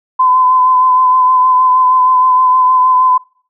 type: tone with vibrato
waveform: sine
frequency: 1018 Hz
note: C6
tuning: 48 cents flat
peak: -6 dBFS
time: 0.19-3.18 s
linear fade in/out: 10 ms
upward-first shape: sine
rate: 6.4 Hz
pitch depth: 21 cents each way
effects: noise-tail reverb RT60 0.5 s tail -26 dB re dry